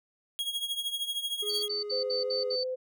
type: tone with tremolo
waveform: 45% pulse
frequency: 3296 Hz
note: G#7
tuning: 14 cents flat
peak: -27 dBFS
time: 0.39-1.68 s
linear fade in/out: 0 ms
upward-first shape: triangle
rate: 13 Hz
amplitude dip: 80%
type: tone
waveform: triangle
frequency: 415.3 Hz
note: G#4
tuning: in tune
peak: -33 dBFS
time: 1.42-2.56 s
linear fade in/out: 10 ms
type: tone bursts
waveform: sine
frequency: 4540 Hz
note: C#8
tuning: 41 cents sharp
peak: -30 dBFS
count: 6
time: 1.49-2.64 s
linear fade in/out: 10 ms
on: 140 ms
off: 62 ms
type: tone with vibrato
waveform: sine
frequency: 509 Hz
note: C5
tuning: 48 cents flat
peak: -30 dBFS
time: 1.91-2.76 s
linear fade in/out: 20 ms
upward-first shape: square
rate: 2.8 Hz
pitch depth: 10 cents each way
effects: none